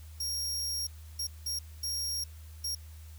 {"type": "tone bursts at uneven times", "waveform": "sawtooth", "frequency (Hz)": 5588, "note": "F8", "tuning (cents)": 0, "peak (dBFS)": -29, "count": 5, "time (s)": [[0.2, 0.87], [1.19, 1.27], [1.46, 1.59], [1.83, 2.24], [2.64, 2.75]], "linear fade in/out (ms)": 5, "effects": ["added 78 Hz sine -45 dBFS peak until 3.18 s", "white hiss -59 dBFS RMS until 3.18 s"]}